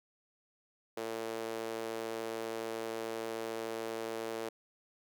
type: tone with high-pass filter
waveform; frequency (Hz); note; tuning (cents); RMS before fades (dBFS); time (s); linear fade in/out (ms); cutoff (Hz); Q
sawtooth; 113.1; A2; +48; -39; 0.97-4.49; 5; 430; 2.5
effects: none